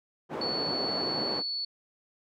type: band-pass noise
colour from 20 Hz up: white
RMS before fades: -34 dBFS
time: 0.29-1.43 s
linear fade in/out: 50 ms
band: 200 to 610 Hz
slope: 12 dB/octave
type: tone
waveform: sine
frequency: 4435 Hz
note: C#8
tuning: in tune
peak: -30 dBFS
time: 0.41-1.65 s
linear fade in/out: 5 ms
effects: none